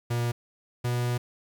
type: tone pair in turn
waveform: 45% pulse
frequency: 119.3 / 121.74 Hz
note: A#2 / B2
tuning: +41 / -24 cents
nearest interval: unison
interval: 35 cents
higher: second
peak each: -25 dBFS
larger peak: neither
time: 0.1-0.32 / 0.84-1.18 s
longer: second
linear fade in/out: 10 ms
effects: 10-bit